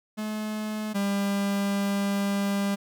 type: tone pair in turn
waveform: 45% pulse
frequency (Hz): 214.4 / 199.64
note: A3 / G3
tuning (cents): -45 / +32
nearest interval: minor second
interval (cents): 123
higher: first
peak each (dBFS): -29 / -24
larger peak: second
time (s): 0.17-0.94 / 0.94-2.76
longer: second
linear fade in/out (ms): 20
effects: none

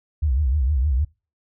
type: tone with vibrato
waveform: sine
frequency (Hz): 68.7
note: C#2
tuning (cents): -15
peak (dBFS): -17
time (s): 0.22-1.05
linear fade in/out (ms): 10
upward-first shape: triangle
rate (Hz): 6.5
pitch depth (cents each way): 260
effects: noise-tail reverb RT60 0.3 s tail -23 dB re dry

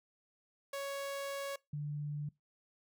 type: tone pair in turn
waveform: sawtooth / sine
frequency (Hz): 556 / 147.27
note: C#5 / D3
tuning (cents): +5 / +5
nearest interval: octave + major seventh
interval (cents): 2300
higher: first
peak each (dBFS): -34 / -36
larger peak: first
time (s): 0.73-1.56 / 1.73-2.29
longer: first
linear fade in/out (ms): 5
effects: noise-tail reverb RT60 0.2 s tail -23 dB re dry

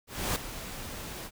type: noise with ADSR envelope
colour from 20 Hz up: pink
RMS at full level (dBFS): -28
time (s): 0.07-1.31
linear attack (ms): 290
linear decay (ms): 3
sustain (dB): -12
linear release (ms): 56
effects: none

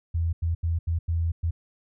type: tone bursts at uneven times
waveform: sine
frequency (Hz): 83.4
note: E2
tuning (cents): +21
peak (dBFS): -22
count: 6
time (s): 0.14-0.33 / 0.42-0.55 / 0.63-0.79 / 0.87-0.99 / 1.08-1.32 / 1.43-1.51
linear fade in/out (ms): 10
effects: none

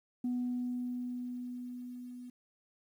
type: tone with level ramp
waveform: sine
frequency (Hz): 246.9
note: B3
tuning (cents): 0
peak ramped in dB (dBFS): -29 to -44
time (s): 0.24-2.3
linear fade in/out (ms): 5
effects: tanh soft clip ceiling -28 dBFS + 11-bit

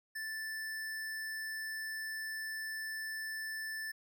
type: tone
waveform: square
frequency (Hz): 1760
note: A6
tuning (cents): 0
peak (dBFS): -39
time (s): 0.15-3.92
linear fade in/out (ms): 10
effects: none

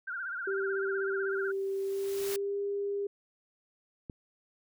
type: tone with vibrato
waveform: sine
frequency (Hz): 1480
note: F#6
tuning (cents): 0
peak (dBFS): -34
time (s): 0.07-1.52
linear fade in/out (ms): 10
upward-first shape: sine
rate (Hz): 16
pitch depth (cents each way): 120
type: tone with pitch glide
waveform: sine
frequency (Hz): 390 to 402.4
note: G4 to G4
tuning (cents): -9 to +45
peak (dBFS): -30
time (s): 0.47-3.07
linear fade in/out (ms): 5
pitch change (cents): +54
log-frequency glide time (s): 1.83-2.59
type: noise with exponential growth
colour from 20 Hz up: white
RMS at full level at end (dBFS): -37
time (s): 1.3-2.36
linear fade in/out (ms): 1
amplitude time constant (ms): 230
type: click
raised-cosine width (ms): 3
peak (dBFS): -27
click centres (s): 4.098
effects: none

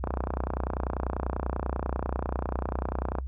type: click train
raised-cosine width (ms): 1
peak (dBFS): -15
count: 96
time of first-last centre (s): 0.04-3.186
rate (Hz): 30.2
effects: noise-tail reverb RT60 0.1 s tail -22 dB re dry + added 65 Hz sine -31 dBFS peak until 3.27 s

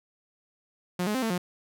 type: tone with pitch steps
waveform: sawtooth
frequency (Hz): 179.1 / 210.9 / 260.3 / 224.5 / 178.6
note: F3 / G#3 / C4 / A3 / F3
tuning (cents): +44 / +27 / -9 / +35 / +39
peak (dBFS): -22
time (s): 0.99-1.38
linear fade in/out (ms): 5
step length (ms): 78
effects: none

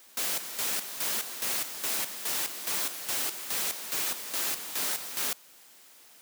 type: noise with tremolo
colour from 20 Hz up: white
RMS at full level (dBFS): -30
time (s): 0.17-5.33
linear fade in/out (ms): 2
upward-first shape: square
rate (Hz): 2.4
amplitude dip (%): 65
effects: white hiss -55 dBFS RMS until 6.21 s + high-pass 200 Hz 12 dB/octave

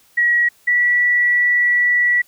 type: tone pair in turn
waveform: sine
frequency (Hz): 1915 / 1949.6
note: A#6 / B6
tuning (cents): +46 / -23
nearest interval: unison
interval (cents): 31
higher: second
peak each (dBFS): -12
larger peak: neither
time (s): 0.17-0.49 / 0.67-2.22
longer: second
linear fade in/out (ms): 10
effects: white hiss -54 dBFS RMS until 2.27 s

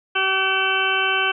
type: harmonic tone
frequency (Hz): 382.7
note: G4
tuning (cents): -42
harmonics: 1 / 2 / 3 / 4 / 6 / 7 / 8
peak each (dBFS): -28 / -28 / -26 / -22 / -28 / -24 / -25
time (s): 0.15-1.32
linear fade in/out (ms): 10
effects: none

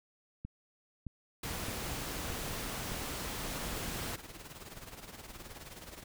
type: click train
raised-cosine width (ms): 5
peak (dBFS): -28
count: 5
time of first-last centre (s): 0.45-2.919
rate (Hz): 1.62
type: noise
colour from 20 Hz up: pink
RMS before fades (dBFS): -39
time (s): 1.43-4.16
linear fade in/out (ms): 5
type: noise with tremolo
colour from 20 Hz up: pink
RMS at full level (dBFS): -46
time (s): 3.5-6.04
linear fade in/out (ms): 10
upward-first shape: sine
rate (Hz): 19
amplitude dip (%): 65
effects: none

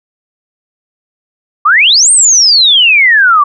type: exponential two-way sweep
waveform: sine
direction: up then down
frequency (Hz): 1126 to 8900 to 1126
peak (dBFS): -3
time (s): 1.65-3.44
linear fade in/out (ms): 10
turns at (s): 2.11
effects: none

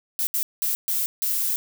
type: noise bursts at uneven times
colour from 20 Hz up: violet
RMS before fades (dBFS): -24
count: 5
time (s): 0.19-0.27 / 0.34-0.43 / 0.62-0.75 / 0.88-1.06 / 1.22-1.56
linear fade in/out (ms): 0
effects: none

